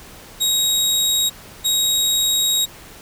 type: tone pair in turn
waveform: 25% pulse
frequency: 3791 / 3791 Hz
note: A#7 / A#7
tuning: +28 / +28 cents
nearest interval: unison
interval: 0 cents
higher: neither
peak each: -12 dBFS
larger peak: neither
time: 0.4-1.3 / 1.64-2.66 s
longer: second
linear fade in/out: 20 ms
effects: pink hiss -41 dBFS RMS until 3.01 s